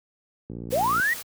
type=click train; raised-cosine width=3 ms; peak=-22 dBFS; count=30; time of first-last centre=0.5-0.998 s; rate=58.2 Hz
type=noise; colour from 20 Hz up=white; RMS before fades=-36 dBFS; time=0.7-1.23 s; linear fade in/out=20 ms
type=linear sweep; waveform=sine; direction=up; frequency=456.6 to 1975.5 Hz; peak=-20 dBFS; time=0.72-1.14 s; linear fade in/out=10 ms
effects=high-pass 80 Hz 12 dB/octave